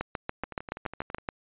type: two click trains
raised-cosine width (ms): 0.5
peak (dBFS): -15 / -24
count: 10 / 10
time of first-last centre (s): 0.01-1.288 / 0.44-1.184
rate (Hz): 7.04 / 12.1
effects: resampled to 8000 Hz